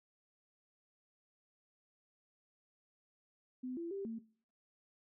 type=tone with pitch steps; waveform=sine; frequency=254 / 337.9 / 394 / 226.4 Hz; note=B3 / E4 / G4 / A3; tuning=+49 / +43 / +9 / +50 cents; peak=-39 dBFS; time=3.63-4.19 s; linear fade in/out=10 ms; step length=140 ms; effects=noise-tail reverb RT60 0.5 s tail -20 dB re dry